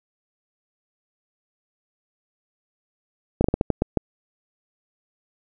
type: slowing click train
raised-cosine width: 2 ms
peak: -5 dBFS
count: 8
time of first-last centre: 3.41-3.973 s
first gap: 33 ms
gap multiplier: 1.29
effects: none